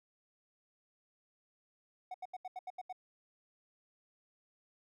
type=tone bursts; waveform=triangle; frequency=740 Hz; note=F#5; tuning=in tune; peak=-38 dBFS; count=8; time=2.11-2.927 s; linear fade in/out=5 ms; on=33 ms; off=79 ms; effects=none